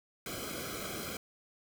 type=noise with comb filter; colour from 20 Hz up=pink; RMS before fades=-40 dBFS; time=0.26-1.17 s; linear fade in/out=2 ms; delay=1.1 ms; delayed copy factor=-0.95; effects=none